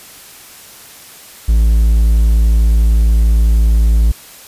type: tone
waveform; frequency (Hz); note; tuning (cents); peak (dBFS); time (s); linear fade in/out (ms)
triangle; 55.4; A1; +13; -5; 1.48-4.12; 10
effects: white hiss -37 dBFS RMS until 4.47 s + resampled to 32000 Hz